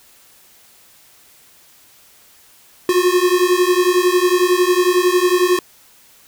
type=beating tone pair; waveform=square; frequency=355.2 / 366.2 Hz; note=F4 / F#4; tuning=+29 / -18 cents; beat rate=11 Hz; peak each=-16 dBFS; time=2.89-5.59 s; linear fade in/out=2 ms; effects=white hiss -49 dBFS RMS until 6.27 s